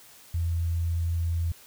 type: tone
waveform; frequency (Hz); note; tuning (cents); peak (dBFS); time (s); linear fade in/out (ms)
sine; 84.1; E2; +35; -24; 0.34-1.52; 5
effects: white hiss -52 dBFS RMS until 1.66 s